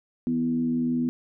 sine tone with frequency modulation, 247.1 Hz, B3, 1 cent sharp, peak -22 dBFS, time 0.27-1.09 s, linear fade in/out 0 ms, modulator 81.9 Hz, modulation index 0.53, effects none

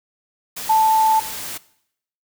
sine tone in noise, 880 Hz, A5, in tune, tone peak -12 dBFS, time 0.69-1.2 s, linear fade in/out 10 ms, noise white, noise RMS -30 dBFS, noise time 0.56-1.58 s, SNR +15 dB, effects noise-tail reverb RT60 0.7 s tail -19 dB re dry

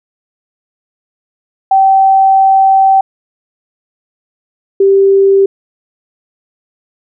sine tone pair in turn, 773 / 391.6 Hz, G5 / G4, -24 / -2 cents, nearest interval octave, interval 1178 cents, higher first, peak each -4 dBFS, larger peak neither, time 1.71-3.01 / 4.8-5.46 s, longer first, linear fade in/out 5 ms, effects none

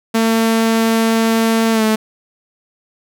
sawtooth tone with pitch glide, 225.5 to 217.9 Hz, A3 to A3, +43 to -17 cents, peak -8 dBFS, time 0.14-1.96 s, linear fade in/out 10 ms, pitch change -60 cents, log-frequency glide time 1.72-1.83 s, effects none

